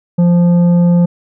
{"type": "tone with tanh clipping", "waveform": "triangle", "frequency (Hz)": 174.1, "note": "F3", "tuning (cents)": -5, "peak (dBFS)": -8, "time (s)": [0.18, 1.06], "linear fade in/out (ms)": 10, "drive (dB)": 12, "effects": []}